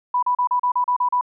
sine tone bursts, 987.8 Hz, B5, in tune, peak -16 dBFS, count 9, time 0.14-1.211 s, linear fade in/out 5 ms, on 87 ms, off 36 ms, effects none

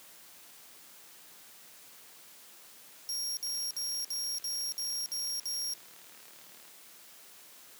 sawtooth tone bursts, 5588 Hz, F8, in tune, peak -30 dBFS, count 8, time 3.09-5.736 s, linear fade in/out 0 ms, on 280 ms, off 58 ms
click train, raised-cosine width 0.2 ms, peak -38 dBFS, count 122, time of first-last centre 3.47-6.68 s, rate 37.7 Hz
effects white hiss -54 dBFS RMS until 7.79 s + high-pass 150 Hz 12 dB/octave

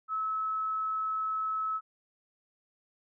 sine tone, 1296 Hz, E6, 30 cents flat, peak -29 dBFS, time 0.08-1.81 s, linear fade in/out 50 ms, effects none

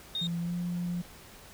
sine tone, 3698 Hz, A#7, 15 cents flat, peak -29 dBFS, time 0.15-0.27 s, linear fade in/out 2 ms
sine tone with pitch glide, 170.4 to 175.39 Hz, F3 to F3, -42 to +8 cents, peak -29 dBFS, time 0.21-1.02 s, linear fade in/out 10 ms, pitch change +50 cents, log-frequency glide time 0.4-0.55 s
effects tanh soft clip ceiling -25 dBFS + pink hiss -51 dBFS RMS until 1.53 s

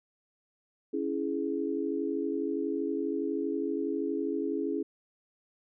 sine chord, C# minor, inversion none, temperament equal with one note detuned, 277.2 / 329.6 / 418.7 Hz, C#4 / E4 / G#4, 0 / 0 / +14 cents, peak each -33 dBFS, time 0.93-4.83 s, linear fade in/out 10 ms, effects none

